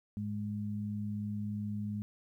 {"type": "tone pair together", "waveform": "sine", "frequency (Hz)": [104.87, 207.7], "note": ["G#2", "G#3"], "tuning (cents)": [17, 0], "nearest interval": "octave", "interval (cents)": 1183, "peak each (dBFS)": [-38, -36], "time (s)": [0.17, 2.02], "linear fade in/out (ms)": 0, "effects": ["12-bit"]}